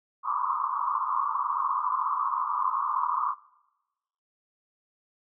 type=band-pass noise; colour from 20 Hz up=white; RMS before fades=-28 dBFS; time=0.23-3.35 s; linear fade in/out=50 ms; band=970 to 1200 Hz; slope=96 dB/octave; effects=noise-tail reverb RT60 1.0 s tail -22 dB re dry